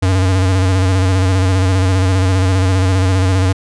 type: tone with vibrato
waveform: square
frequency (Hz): 93.7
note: F#2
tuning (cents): +22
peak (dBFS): -11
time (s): 0.02-3.53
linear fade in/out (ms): 10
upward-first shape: square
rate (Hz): 15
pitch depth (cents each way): 42
effects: resampled to 22050 Hz